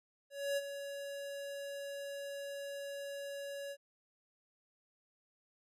square tone with ADSR envelope, 562 Hz, C#5, 24 cents sharp, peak -32 dBFS, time 0.3-3.77 s, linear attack 270 ms, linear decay 35 ms, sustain -10 dB, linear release 57 ms, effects resampled to 32000 Hz

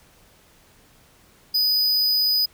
square tone, 4978 Hz, D#8, in tune, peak -18 dBFS, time 1.54-2.46 s, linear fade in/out 10 ms, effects pink hiss -55 dBFS RMS until 2.53 s

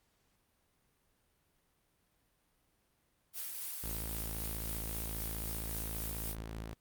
blue noise with tremolo, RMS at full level -40 dBFS, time 3.33-6.36 s, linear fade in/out 50 ms, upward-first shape triangle, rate 3.8 Hz, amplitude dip 30%
sawtooth tone, 55 Hz, A1, in tune, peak -36 dBFS, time 3.83-6.74 s, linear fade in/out 10 ms
effects pink hiss -75 dBFS RMS until 6.8 s + Opus 48 kbps

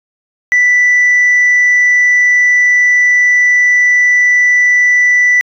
sine tone, 1975.5 Hz, B6, in tune, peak -4 dBFS, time 0.52-5.41 s, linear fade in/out 0 ms, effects tanh soft clip ceiling -4 dBFS

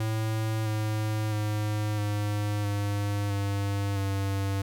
square tone with pitch steps, 110 / 107.92 / 105.89 / 103.89 / 101.92 / 100 / 98.11 Hz, A2 / A2 / G#2 / G#2 / G#2 / G2 / G2, 0 / -33 / +34 / +1 / -32 / +35 / +2 cents, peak -27 dBFS, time 0-4.62 s, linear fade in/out 5 ms, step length 660 ms, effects none

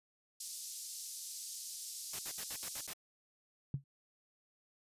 pink band-pass noise, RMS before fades -46 dBFS, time 0.4-2.87 s, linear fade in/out 5 ms, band 4900 to 12000 Hz, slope 24 dB/octave
white noise bursts, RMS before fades -43 dBFS, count 7, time 2.13-2.935 s, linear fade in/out 5 ms, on 61 ms, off 63 ms
sine tone with exponential decay, 138 Hz, C#3, 7 cents flat, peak -29 dBFS, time 3.74-3.84 s, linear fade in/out 2 ms, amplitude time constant 20 ms
effects resampled to 32000 Hz

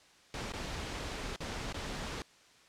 pink noise with dropouts, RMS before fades -39 dBFS, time 0.34-2.22 s, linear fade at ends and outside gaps 1 ms, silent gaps 0.522-0.536 / 1.361-1.405 / 1.726-1.743 s, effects white hiss -61 dBFS RMS until 2.68 s + low-pass 6000 Hz 12 dB/octave

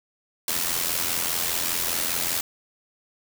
white noise with amplitude modulation, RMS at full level -23 dBFS, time 0.48-2.41 s, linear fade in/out 2 ms, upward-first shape sine, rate 85 Hz, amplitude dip 65%, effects none

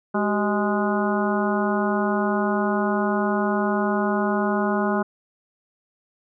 harmonic tone with a mistuned harmonic, 207.7 Hz, G#3, in tune, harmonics 1 / 2 / 3 / 4 / 5 / 6 / 7, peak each -23 / -26 / -28 / -29 / -30 / -31 / -31 dBFS, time 0.14-5.03 s, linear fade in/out 10 ms, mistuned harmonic 2, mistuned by -120 cents, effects none

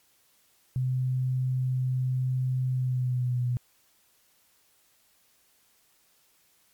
sine tone with pitch glide, 128.5 to 123.12 Hz, C3 to B2, -31 to -5 cents, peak -24 dBFS, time 0.76-3.57 s, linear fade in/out 0 ms, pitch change -74 cents, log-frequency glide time 2.75-3.45 s, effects white hiss -65 dBFS RMS until 6.73 s + MP3 96 kbps

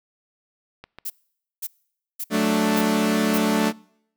clicks, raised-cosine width 0.3 ms, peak -23 dBFS, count 3, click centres 0.84 / 0.986 / 2.368 s
violet noise bursts, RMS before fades -29 dBFS, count 5, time 1.05-3.385 s, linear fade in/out 10 ms, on 51 ms, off 520 ms
sawtooth chord, D major, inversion first, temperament equal, 185 / 220 / 293.7 Hz, F#3 / A3 / D4, 0 / 0 / 0 cents, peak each -22 / -17 / -20 dBFS, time 2.3-3.73 s, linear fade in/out 50 ms
effects noise-tail reverb RT60 0.7 s tail -25 dB re dry

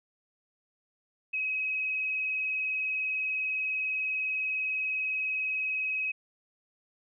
sine tone with vibrato, 2547 Hz, D#7, 40 cents sharp, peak -28 dBFS, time 1.33-6.12 s, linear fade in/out 10 ms, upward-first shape sine, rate 20 Hz, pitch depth 21 cents each way, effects none

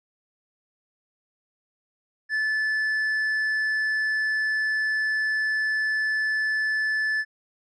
sine tone with tanh clipping, 1740 Hz, A6, 20 cents flat, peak -23 dBFS, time 2.29-7.25 s, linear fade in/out 50 ms, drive 4 dB, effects none

